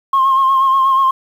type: tone with vibrato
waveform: sine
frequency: 1070 Hz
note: C6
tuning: 38 cents sharp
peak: -8 dBFS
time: 0.13-1.11 s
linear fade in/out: 5 ms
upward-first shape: sine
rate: 8.3 Hz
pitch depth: 34 cents each way
effects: tanh soft clip ceiling -6 dBFS + 7-bit